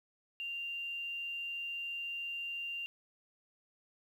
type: tone with quantisation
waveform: sine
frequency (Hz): 2783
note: F7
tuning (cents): -7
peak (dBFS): -37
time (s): 0.4-2.86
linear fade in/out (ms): 0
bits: 11
effects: none